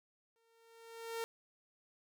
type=tone with exponential growth; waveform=sawtooth; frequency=457.6 Hz; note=A#4; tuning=32 cents flat; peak=-32 dBFS; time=0.36-1.24 s; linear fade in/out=0 ms; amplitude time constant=190 ms; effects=none